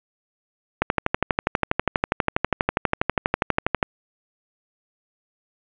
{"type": "click train", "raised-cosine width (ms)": 0.5, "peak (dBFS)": -3, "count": 38, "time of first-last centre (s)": [0.82, 3.828], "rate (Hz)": 12.3, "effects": ["resampled to 8000 Hz", "7-bit"]}